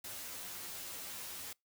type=noise with comb filter; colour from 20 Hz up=white; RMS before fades=-45 dBFS; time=0.04-1.53 s; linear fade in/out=5 ms; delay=11 ms; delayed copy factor=+0.9; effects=noise-tail reverb RT60 0.2 s tail -26 dB re dry